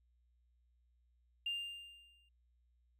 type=tone with exponential decay; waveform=triangle; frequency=2800 Hz; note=F7; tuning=4 cents sharp; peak=-31 dBFS; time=1.46-2.29 s; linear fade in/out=5 ms; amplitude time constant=180 ms; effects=tanh soft clip ceiling -33 dBFS + added 60 Hz sine -70 dBFS peak until 2.99 s